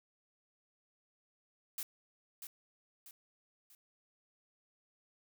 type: noise with echo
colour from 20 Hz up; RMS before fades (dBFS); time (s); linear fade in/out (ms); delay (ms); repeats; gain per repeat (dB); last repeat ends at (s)
blue; -40; 1.78-1.83; 2; 640; 3; -7; 3.75
effects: none